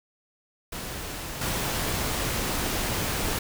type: noise with level steps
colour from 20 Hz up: pink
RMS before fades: -35 / -28 dBFS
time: 0.72-3.39 s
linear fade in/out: 5 ms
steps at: 1.41 s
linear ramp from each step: 5 ms
effects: none